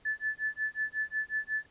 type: tone with tremolo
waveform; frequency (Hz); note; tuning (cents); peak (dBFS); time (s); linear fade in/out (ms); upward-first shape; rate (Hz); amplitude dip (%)
sine; 1741; A6; -19; -27; 0.05-1.66; 5; sine; 5.5; 100
effects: pink hiss -63 dBFS RMS until 1.7 s + resampled to 8000 Hz

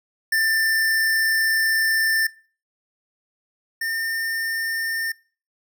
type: tone pair in turn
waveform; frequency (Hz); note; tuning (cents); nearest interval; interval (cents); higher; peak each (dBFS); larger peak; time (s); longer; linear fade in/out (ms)
square; 1784 / 1809.9; A6 / A6; +23 / +48; unison; 25; second; -18 / -24; first; 0.32-2.27 / 3.81-5.12; first; 5
effects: noise-tail reverb RT60 0.4 s tail -23 dB re dry

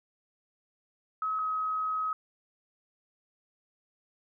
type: tone pair in turn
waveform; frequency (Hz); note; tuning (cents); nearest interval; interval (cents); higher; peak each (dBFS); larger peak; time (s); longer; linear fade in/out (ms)
sine; 1280 / 1271.2; D#6 / D#6; +49 / +37; unison; 12; first; -28; neither; 1.22-1.39 / 1.39-2.13; second; 2
effects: none

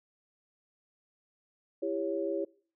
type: chord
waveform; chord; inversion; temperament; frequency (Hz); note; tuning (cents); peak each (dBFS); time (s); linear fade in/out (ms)
sine; C# diminished; first; just; 332.6 / 399.1 / 554.4; E4 / G4 / C#5; +16 / +31 / 0; -34; 1.82-2.45; 10
effects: noise-tail reverb RT60 0.5 s tail -24 dB re dry

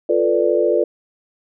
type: chord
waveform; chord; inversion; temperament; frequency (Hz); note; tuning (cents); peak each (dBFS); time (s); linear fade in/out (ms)
sine; B half-diminished seventh; second; equal; 349.2 / 440 / 493.9 / 587.3; F4 / A4 / B4 / D5; 0 / 0 / 0 / 0; -19; 0.09-0.84; 5
effects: none

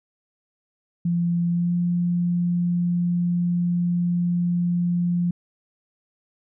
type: tone with pitch glide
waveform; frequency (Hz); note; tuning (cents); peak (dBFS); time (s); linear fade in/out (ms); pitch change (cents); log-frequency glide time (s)
sine; 172 to 174.7; F3 to F3; -26 to +1; -19; 1.05-5.31; 5; +27; 1.49-1.74
effects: none

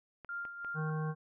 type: clicks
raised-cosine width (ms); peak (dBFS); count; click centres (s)
0.5; -34; 3; 0.247 / 0.452 / 0.647
type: tone with tremolo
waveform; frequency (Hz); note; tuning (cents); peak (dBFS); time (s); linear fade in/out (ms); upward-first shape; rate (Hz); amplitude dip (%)
sine; 1396.9; F6; 0; -36; 0.29-0.9; 2; sine; 3; 60
type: harmonic tone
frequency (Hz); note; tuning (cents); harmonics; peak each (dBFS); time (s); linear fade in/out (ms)
155.56; D#3; 0; 1 / 3 / 5 / 7 / 9 / 10; -33 / -43 / -47 / -45 / -52 / -49; 0.74-1.15; 50
effects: none

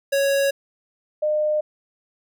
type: tone pair in turn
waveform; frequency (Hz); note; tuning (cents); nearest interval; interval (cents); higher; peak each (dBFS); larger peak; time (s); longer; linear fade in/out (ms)
square / sine; 554.4 / 607.2; C#5 / D#5; 0 / -42; major second; 158; second; -18; neither; 0.12-0.51 / 1.22-1.61; neither; 10
effects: none

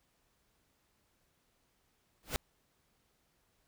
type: noise with exponential growth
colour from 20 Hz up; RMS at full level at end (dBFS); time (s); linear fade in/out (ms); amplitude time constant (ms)
pink; -30; 2.23-2.36; 0; 28
effects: pink hiss -75 dBFS RMS until 3.67 s

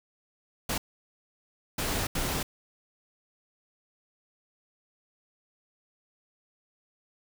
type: noise bursts at uneven times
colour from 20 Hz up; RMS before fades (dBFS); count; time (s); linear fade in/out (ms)
pink; -30; 3; 0.69-0.78 / 1.78-2.07 / 2.15-2.43; 5
effects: none

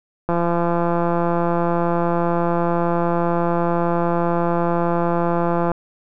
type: click train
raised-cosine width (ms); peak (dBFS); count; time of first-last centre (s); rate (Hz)
1; -7; 929; 0.29-5.717; 171
effects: none

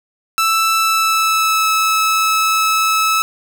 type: tone with pitch glide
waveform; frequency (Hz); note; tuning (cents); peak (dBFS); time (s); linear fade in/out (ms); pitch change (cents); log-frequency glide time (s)
sawtooth; 1322 to 1301.5; E6 to E6; +5 to -22; -9; 0.38-3.22; 0; -27; 0.75-1.7
effects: none

